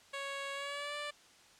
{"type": "tone with pitch glide", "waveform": "10% pulse", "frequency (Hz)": [554.4, 587.4], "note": ["C#5", "D5"], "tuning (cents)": [0, 0], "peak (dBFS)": -30, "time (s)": [0.13, 1.11], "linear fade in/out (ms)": 10, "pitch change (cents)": 100, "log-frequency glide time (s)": [0.53, 0.96], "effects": ["white hiss -61 dBFS RMS until 1.59 s", "low-pass 7000 Hz 12 dB/octave"]}